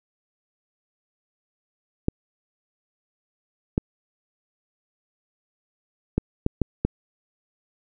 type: clicks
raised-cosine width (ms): 3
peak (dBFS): -7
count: 6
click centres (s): 2.084 / 3.779 / 6.18 / 6.464 / 6.617 / 6.85
effects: none